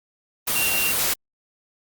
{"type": "tone in noise", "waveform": "sine", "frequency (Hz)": 2758, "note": "F7", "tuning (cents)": -22, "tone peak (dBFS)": -23, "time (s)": [0.55, 0.92], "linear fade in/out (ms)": 10, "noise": "white", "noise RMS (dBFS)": -22, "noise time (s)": [0.47, 1.14], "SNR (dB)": -4, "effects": ["Opus 32 kbps"]}